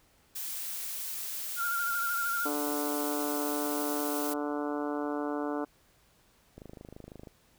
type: noise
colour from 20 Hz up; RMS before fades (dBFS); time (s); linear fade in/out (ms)
blue; -37; 0.35-4.34; 10
type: tone with vibrato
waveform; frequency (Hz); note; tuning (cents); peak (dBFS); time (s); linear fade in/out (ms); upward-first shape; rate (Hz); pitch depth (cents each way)
sine; 1396.9; F6; 0; -29; 1.56-2.5; 50; sine; 13; 42
type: harmonic tone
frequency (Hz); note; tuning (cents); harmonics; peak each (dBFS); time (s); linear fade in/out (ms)
146.7; D3; -2; 2 / 3 / 4 / 5 / 6 / 7 / 8 / 9 / 10; -33 / -37 / -39 / -41 / -43 / -44 / -45 / -46 / -47; 2.45-5.65; 10
type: click train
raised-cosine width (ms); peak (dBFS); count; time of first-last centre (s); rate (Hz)
2; -32; 19; 6.58-7.272; 26
effects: pink hiss -65 dBFS RMS until 7.58 s